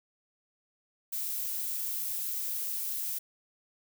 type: noise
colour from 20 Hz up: violet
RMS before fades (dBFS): -34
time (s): 1.12-3.19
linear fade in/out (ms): 10
effects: none